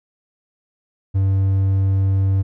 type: tone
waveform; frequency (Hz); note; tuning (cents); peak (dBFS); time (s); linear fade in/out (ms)
triangle; 96.7; G2; -23; -12; 1.14-2.43; 20
effects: none